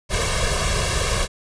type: noise with comb filter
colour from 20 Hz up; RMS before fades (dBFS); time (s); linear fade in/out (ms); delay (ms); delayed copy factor
pink; -21; 0.09-1.28; 50; 1.8; +0.9
effects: resampled to 22050 Hz